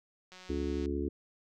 click train, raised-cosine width 0.2 ms, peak -34 dBFS, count 100, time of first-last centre 0.32-0.858 s, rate 184 Hz
harmonic tone, 71.3 Hz, C#2, 49 cents sharp, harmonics 1 / 3 / 4 / 5 / 6, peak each -36 / -41 / -36 / -36 / -40 dBFS, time 0.49-1.09 s, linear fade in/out 10 ms
effects none

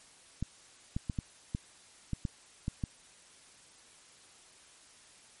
clicks, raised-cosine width 5 ms, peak -20 dBFS, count 9, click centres 0.426 / 0.965 / 1.098 / 1.188 / 1.549 / 2.133 / 2.252 / 2.681 / 2.838 s, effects white hiss -58 dBFS RMS until 5.4 s + MP3 48 kbps

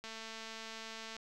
click train, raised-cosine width 0.2 ms, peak -29 dBFS, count 252, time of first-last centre 0.04-1.166 s, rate 223 Hz, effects none

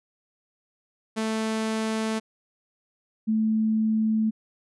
sawtooth / sine tone pair in turn, 220.4 / 219 Hz, A3 / A3, +3 / -8 cents, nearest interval unison, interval 11 cents, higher first, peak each -21 / -20 dBFS, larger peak second, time 1.16-2.2 / 3.27-4.31 s, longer neither, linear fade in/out 20 ms, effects resampled to 24000 Hz

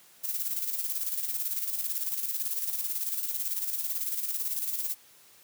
violet noise with tremolo, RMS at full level -30 dBFS, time 0.23-4.95 s, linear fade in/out 20 ms, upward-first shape square, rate 18 Hz, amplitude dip 50%, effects white hiss -57 dBFS RMS until 5.43 s + high-pass 100 Hz 12 dB/octave

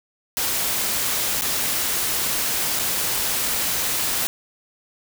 white noise with dropouts, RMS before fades -23 dBFS, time 0.37-4.27 s, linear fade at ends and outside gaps 0 ms, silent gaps 1.411-1.42 / 2.791-2.795 s, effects none

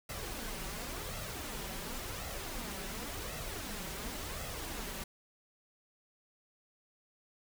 pink noise with flanger, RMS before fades -41 dBFS, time 0.09-5.04 s, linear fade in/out 5 ms, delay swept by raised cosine 1.5 to 5.3 ms, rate 0.92 Hz, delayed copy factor +0.55, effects none

